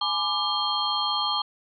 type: tone cluster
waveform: sine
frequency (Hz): 837 / 1002 / 1187 / 3203 / 4257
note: G#5 / B5 / D6 / G7 / C8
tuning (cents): +13 / +25 / +18 / +37 / +29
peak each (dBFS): -31 / -33 / -29 / -28 / -29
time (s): 0.01-1.42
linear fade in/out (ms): 5
effects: none